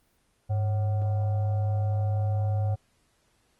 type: tone with frequency modulation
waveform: sine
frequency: 102.1 Hz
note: G#2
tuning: 29 cents flat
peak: -23 dBFS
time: 0.49-2.76 s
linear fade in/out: 20 ms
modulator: 649 Hz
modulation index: 0.32
effects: pink hiss -68 dBFS RMS until 3.59 s + Opus 24 kbps